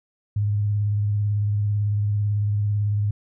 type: tone with vibrato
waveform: sine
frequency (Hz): 103.5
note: G#2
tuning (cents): -5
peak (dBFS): -19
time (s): 0.36-3.11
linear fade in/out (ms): 5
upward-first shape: sine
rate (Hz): 18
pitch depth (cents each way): 30
effects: none

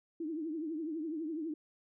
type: tone with vibrato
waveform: sine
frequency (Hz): 316.5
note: D#4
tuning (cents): +30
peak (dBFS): -35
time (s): 0.2-1.54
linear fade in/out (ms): 5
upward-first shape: triangle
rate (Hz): 12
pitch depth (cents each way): 140
effects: none

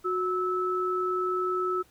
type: tone pair together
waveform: sine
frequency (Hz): 366.2 / 1305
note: F#4 / E6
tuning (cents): -18 / -18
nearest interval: octave + minor seventh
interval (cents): 2200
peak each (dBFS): -28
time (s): 0.04-1.83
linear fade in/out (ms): 20
effects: pink hiss -61 dBFS RMS until 1.9 s

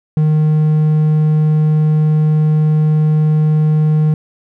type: tone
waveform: triangle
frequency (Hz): 153.9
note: D#3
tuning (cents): -19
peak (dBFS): -7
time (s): 0.17-4.14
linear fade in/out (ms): 2
effects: none

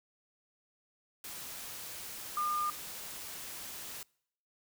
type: tone in noise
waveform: sine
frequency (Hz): 1209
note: D6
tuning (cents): +50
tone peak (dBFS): -30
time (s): 2.37-2.7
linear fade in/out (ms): 2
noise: white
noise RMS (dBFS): -44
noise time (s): 1.24-4.03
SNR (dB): +11
effects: noise-tail reverb RT60 0.7 s tail -26 dB re dry

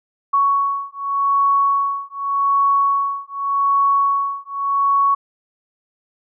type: beating tone pair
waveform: sine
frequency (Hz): 1114 / 1114.85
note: C#6 / C#6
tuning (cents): +8 / +10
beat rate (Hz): 0.85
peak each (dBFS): -18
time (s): 0.33-5.15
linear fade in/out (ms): 10
effects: none

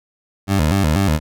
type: tone with vibrato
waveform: 20% pulse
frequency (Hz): 87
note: F2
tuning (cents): -6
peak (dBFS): -9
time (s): 0.47-1.2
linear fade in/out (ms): 50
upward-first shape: square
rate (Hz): 4.1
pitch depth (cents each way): 210
effects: none

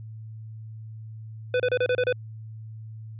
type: tone bursts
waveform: square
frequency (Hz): 499.3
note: B4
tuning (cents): +19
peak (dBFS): -21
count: 7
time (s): 1.54-2.126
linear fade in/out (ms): 2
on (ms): 58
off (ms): 30
effects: added 110 Hz sine -37 dBFS peak until 3.19 s + resampled to 8000 Hz

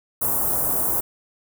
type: band-stop noise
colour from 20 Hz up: white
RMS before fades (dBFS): -22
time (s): 0.21-1.01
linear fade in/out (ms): 10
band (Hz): 1100 to 10000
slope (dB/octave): 24
effects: none

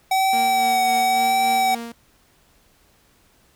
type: tone with vibrato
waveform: square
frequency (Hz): 760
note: F#5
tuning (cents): +46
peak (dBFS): -17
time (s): 0.11-1.75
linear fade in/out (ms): 5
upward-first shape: sine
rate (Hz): 0.95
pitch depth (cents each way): 22
type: tone with tremolo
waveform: sawtooth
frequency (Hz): 233.1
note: A#3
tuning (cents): 0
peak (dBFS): -25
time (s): 0.33-1.92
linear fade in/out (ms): 2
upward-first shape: sine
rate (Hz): 3.6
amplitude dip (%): 45
effects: pink hiss -58 dBFS RMS until 3.55 s

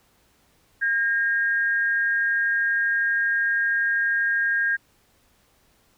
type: tone pair together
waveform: sine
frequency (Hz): 1616 / 1848.6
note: G#6 / A#6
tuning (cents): -48 / -15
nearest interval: major second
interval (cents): 233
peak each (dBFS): -20 / -28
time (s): 0.81-4.77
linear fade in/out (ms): 20
effects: pink hiss -62 dBFS RMS until 5.97 s

